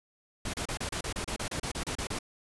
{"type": "noise bursts", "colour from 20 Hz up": "pink", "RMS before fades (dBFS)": -34, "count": 15, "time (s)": [0.45, 2.189], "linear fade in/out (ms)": 5, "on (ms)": 87, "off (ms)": 31, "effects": ["resampled to 24000 Hz"]}